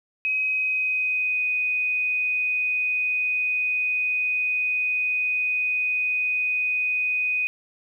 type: tone with pitch glide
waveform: sine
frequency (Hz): 2532 to 2493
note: D#7 to D#7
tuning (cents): +30 to +3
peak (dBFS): -21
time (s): 0.25-7.47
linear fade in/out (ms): 0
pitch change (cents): -27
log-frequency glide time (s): 0.44-1.44
effects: 10-bit